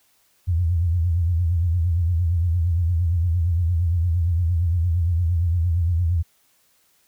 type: tone with vibrato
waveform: sine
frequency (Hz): 85.5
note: F2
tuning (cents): -36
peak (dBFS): -17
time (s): 0.47-6.23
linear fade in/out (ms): 20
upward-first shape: triangle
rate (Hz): 8.7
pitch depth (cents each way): 130
effects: white hiss -62 dBFS RMS until 7.07 s